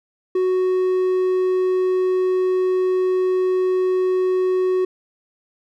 triangle tone, 370 Hz, F#4, in tune, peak -14 dBFS, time 0.35-4.85 s, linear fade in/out 5 ms, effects none

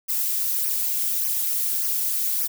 violet noise with flanger, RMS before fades -24 dBFS, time 0.08-2.48 s, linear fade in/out 20 ms, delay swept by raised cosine 0.25 to 5.15 ms, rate 1.7 Hz, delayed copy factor -0.9, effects none

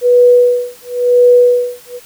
sine tone with tremolo, 490.1 Hz, B4, 13 cents flat, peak -3 dBFS, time 0.01-2 s, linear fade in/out 50 ms, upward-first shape sine, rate 0.96 Hz, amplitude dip 100%, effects white hiss -40 dBFS RMS until 2.05 s

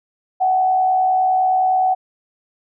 sine tone with frequency modulation, 749 Hz, F#5, 21 cents sharp, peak -13 dBFS, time 0.4-1.95 s, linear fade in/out 20 ms, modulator 69.7 Hz, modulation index 0.32, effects none

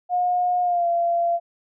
sine tone with pitch glide, 718 to 686 Hz, F5 to F5, +48 to -31 cents, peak -18 dBFS, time 0.09-1.4 s, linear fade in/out 50 ms, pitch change -79 cents, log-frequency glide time 0.62-0.87 s, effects none

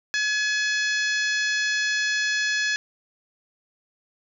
harmonic tone, 848 Hz, G#5, 36 cents sharp, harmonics 2 / 3 / 4 / 5 / 6 / 7 / 8, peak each -23 / -31 / -33 / -33 / -33 / -35 / -40 dBFS, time 0.14-2.76 s, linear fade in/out 0 ms, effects none

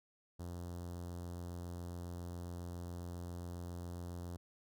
sawtooth tone with notch filter, 87.31 Hz, F2, in tune, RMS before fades -45 dBFS, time 0.39-4.37 s, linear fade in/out 10 ms, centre 2300 Hz, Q 0.53, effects none

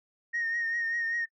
sine tone with vibrato, 1853 Hz, A#6, 11 cents flat, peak -27 dBFS, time 0.33-1.26 s, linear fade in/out 20 ms, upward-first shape triangle, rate 5.1 Hz, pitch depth 40 cents each way, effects noise-tail reverb RT60 0.1 s tail -21 dB re dry + tanh soft clip ceiling -24 dBFS

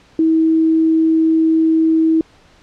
sine tone, 321.7 Hz, E4, 42 cents flat, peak -10 dBFS, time 0.19-2.21 s, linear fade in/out 2 ms, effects pink hiss -49 dBFS RMS until 2.62 s + low-pass 5000 Hz 12 dB/octave

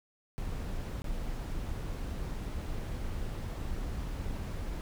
brown noise with dropouts, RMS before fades -36 dBFS, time 0.38-4.81 s, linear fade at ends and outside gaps 0 ms, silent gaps 1.019-1.043 s, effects none

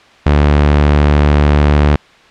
sawtooth tone, 73.42 Hz, D2, in tune, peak -3 dBFS, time 0.26-1.96 s, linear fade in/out 5 ms, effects white hiss -43 dBFS RMS until 2.3 s + low-pass 3000 Hz 12 dB/octave

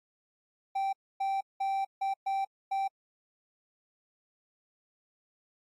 triangle tone bursts at uneven times, 780 Hz, G5, 9 cents flat, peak -26 dBFS, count 6, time 0.75-0.93 / 1.2-1.41 / 1.6-1.85 / 2.01-2.14 / 2.26-2.45 / 2.71-2.88 s, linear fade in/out 10 ms, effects AAC 48 kbps

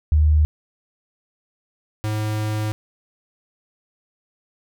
sine / square tone pair in turn, 76.2 / 107.3 Hz, D#2 / A2, -36 / -43 cents, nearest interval tritone, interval 593 cents, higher second, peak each -12 / -22 dBFS, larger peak first, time 0.12-0.45 / 2.04-2.72 s, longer second, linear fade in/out 0 ms, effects none

